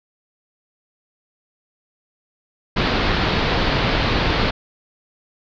pink low-pass noise, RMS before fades -19 dBFS, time 2.76-4.51 s, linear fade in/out 10 ms, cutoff 4600 Hz, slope 48 dB/octave, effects none

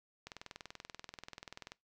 click train, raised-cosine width 0.2 ms, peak -28 dBFS, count 31, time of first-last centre 0.27-1.719 s, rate 20.7 Hz, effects noise-tail reverb RT60 0.2 s tail -22 dB re dry

